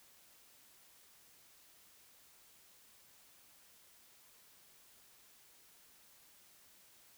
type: silence
effects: white hiss -64 dBFS RMS until 7.17 s